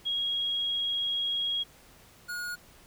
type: tone pair in turn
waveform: sine / square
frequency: 3293 / 1441.7 Hz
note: G#7 / F#6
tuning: -15 / -45 cents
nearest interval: octave + major second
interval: 1430 cents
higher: first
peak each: -27 / -34 dBFS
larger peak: first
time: 0.05-1.64 / 2.28-2.56 s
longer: first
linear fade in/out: 20 ms
effects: pink hiss -56 dBFS RMS until 2.86 s